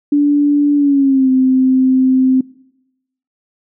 sine tone with pitch glide, 290 to 259.9 Hz, D4 to C4, -22 to -11 cents, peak -8 dBFS, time 0.12-2.41 s, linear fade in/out 5 ms, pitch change -189 cents, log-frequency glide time 0.76-1.3 s, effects noise-tail reverb RT60 0.9 s tail -23 dB re dry

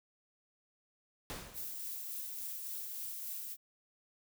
pink noise with exponential decay, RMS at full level -41 dBFS, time 1.3-1.95 s, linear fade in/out 0 ms, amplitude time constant 140 ms
violet noise with tremolo, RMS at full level -41 dBFS, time 1.53-3.57 s, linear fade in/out 50 ms, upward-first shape triangle, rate 3.5 Hz, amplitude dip 30%
effects none

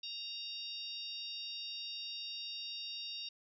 harmonic tone with a mistuned harmonic, 932 Hz, A#5, 1 cent flat, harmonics 3 / 4 / 5 / 6, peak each -47 / -44 / -48 / -49 dBFS, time 0.03-3.29 s, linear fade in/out 5 ms, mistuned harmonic 6, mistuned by -21 cents, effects none

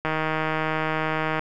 click train, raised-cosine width 0.5 ms, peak -10 dBFS, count 212, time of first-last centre 0.05-1.394 s, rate 157 Hz, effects none

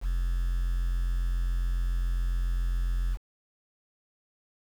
triangle tone, 43.62 Hz, F1, 1 cent flat, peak -22 dBFS, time 0.01-3.18 s, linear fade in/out 50 ms, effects tanh soft clip ceiling -19 dBFS + 8-bit

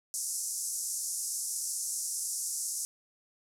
white band-pass noise, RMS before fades -35 dBFS, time 0.14-2.85 s, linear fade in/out 0 ms, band 5500 to 11000 Hz, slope 48 dB/octave, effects none

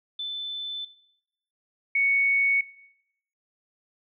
sine tone pair in turn, 3520 / 2222 Hz, A7 / C#7, 0 / +4 cents, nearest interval minor sixth, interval 796 cents, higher first, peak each -29 / -20 dBFS, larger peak second, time 0.19-0.85 / 1.95-2.61 s, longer neither, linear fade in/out 5 ms, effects noise-tail reverb RT60 0.8 s tail -19 dB re dry

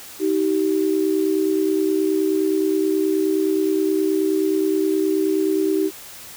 sine tone pair together, 316.5 / 386 Hz, D#4 / G4, +30 / -27 cents, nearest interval minor third, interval 343 cents, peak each -20 / -19 dBFS, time 0.19-5.91 s, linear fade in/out 50 ms, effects white hiss -39 dBFS RMS until 6.36 s

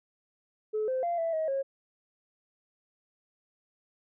sine tone with pitch steps, 430.1 / 518 / 690 / 662 / 634 / 544 Hz, A4 / C5 / F5 / E5 / D#5 / C#5, -39 / -17 / -21 / +7 / +32 / -33 cents, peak -26 dBFS, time 0.73-1.63 s, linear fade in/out 20 ms, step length 150 ms, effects tanh soft clip ceiling -23 dBFS

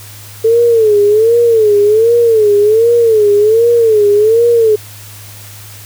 sine tone with vibrato, 440 Hz, A4, in tune, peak -5 dBFS, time 0.44-4.76 s, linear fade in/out 10 ms, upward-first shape sine, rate 1.3 Hz, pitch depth 130 cents each way, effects added 103 Hz sine -33 dBFS peak until 5.85 s + white hiss -34 dBFS RMS until 5.85 s

